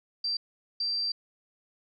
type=tone bursts at uneven times; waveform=sine; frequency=4699 Hz; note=D8; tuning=in tune; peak=-27 dBFS; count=2; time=0.24-0.37 / 0.8-1.12 s; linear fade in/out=5 ms; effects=none